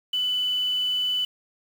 sine tone with quantisation, 2993 Hz, F#7, 19 cents sharp, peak -22 dBFS, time 0.13-1.25 s, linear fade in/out 5 ms, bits 7, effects none

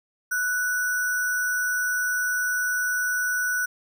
sine tone with sample-and-hold, 1480 Hz, F#6, in tune, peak -22 dBFS, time 0.31-3.66 s, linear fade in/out 10 ms, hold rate 7350 Hz, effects none

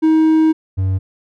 triangle tone pair in turn, 316.6 / 94.86 Hz, D#4 / F#2, +30 / +44 cents, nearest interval octave + major sixth, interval 2086 cents, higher first, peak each -7 / -12 dBFS, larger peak first, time 0.02-0.53 / 0.77-0.99 s, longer first, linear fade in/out 20 ms, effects none

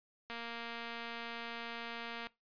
click train, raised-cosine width 0.3 ms, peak -28 dBFS, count 460, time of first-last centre 0.3-2.27 s, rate 233 Hz, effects noise-tail reverb RT60 0.2 s tail -21 dB re dry + resampled to 11025 Hz

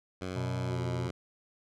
10% pulse tone with pitch glide, 92.3 to 88.74 Hz, F#2 to F2, -4 to +28 cents, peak -27 dBFS, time 0.21-1.11 s, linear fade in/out 5 ms, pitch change -68 cents, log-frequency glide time 0.67-0.79 s
harmonic tone, 123.47 Hz, B2, in tune, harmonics 1 / 3 / 5 / 7 / 8, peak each -32 / -42 / -46 / -49 / -50 dBFS, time 0.35-1.09 s, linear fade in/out 20 ms
effects low-pass 7000 Hz 12 dB/octave

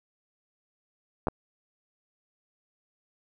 clicks, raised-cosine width 1 ms, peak -13 dBFS, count 2, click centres 1.271 / 1.284 s, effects 9-bit

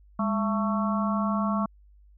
harmonic tone with a mistuned harmonic, 222.3 Hz, A3, 18 cents sharp, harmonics 1 / 3 / 4 / 5 / 6, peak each -25 / -33 / -37 / -30 / -36 dBFS, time 0.19-1.66 s, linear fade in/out 5 ms, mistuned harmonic 1, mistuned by -140 cents, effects added 50 Hz sine -52 dBFS peak until 2.17 s

